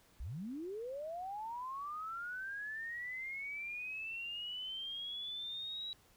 sine linear sweep, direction up, 46.25 to 3900 Hz, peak -40 dBFS, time 0.2-5.93 s, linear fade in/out 0 ms, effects pink hiss -67 dBFS RMS until 6.16 s

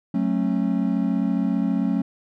triangle chord, F# minor, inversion none, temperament equal with one note detuned, 185 / 220 / 271.9 Hz, F#3 / A3 / C#4, 0 / 0 / -33 cents, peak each -22 dBFS, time 0.14-2.02 s, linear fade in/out 5 ms, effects none

